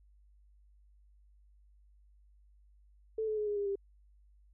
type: tone with pitch steps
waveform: sine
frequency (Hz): 440 / 430.9 / 422.1 / 413.4 / 404.9 / 396.6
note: A4 / A4 / G#4 / G#4 / G#4 / G4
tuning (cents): 0 / -36 / +28 / -8 / -44 / +20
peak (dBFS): -31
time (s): 3.18-3.756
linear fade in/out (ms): 5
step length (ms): 96
effects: added 50 Hz sine -60 dBFS peak until 4.53 s